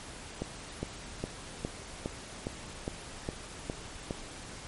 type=click train; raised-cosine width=2 ms; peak=-19 dBFS; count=10; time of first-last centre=0.42-4.109 s; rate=2.44 Hz; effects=pink hiss -45 dBFS RMS until 4.67 s + MP3 48 kbps